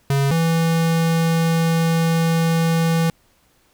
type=tone pair in turn; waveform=square; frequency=138.59 / 164.81 Hz; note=C#3 / E3; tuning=0 / 0 cents; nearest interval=minor third; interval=300 cents; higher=second; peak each=-16 dBFS; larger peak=neither; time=0.1-0.31 / 0.31-3.1 s; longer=second; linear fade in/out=2 ms; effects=pink hiss -59 dBFS RMS until 3.73 s